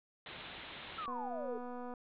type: low-pass noise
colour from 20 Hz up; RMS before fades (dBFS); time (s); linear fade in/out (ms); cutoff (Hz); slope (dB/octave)
white; -49; 0.26-1.06; 2; 3900; 96
type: exponential sweep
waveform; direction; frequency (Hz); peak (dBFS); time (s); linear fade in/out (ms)
sine; down; 1354 to 429.6; -39; 0.98-1.58; 5
type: click train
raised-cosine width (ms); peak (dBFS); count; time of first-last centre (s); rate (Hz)
1; -33; 212; 1.08-1.938; 246
effects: none